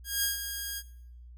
5% pulse tone with ADSR envelope, 1629 Hz, G#6, 34 cents flat, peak -14 dBFS, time 0.04-0.83 s, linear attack 190 ms, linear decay 140 ms, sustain -9 dB, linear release 52 ms, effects noise-tail reverb RT60 0.7 s tail -19 dB re dry + added 60 Hz sine -46 dBFS peak until 1.37 s

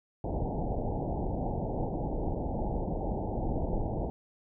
pink low-pass noise, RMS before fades -32 dBFS, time 0.24-4.1 s, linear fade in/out 0 ms, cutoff 880 Hz, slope 96 dB/octave, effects none

